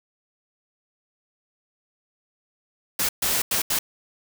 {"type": "noise bursts at uneven times", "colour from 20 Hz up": "white", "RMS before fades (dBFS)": -23, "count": 4, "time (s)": [[2.99, 3.09], [3.22, 3.42], [3.51, 3.62], [3.7, 3.79]], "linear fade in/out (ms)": 5, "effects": []}